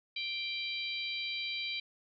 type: harmonic tone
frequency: 785 Hz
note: G5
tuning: 2 cents sharp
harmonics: 3 / 4 / 5 / 6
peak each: -38 / -41 / -39 / -45 dBFS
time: 0.16-1.8 s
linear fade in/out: 5 ms
effects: none